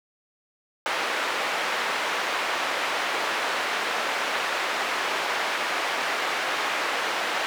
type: band-pass noise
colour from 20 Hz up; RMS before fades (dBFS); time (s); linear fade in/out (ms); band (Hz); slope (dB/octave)
white; -27; 0.86-7.46; 0; 480 to 2100; 12
effects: none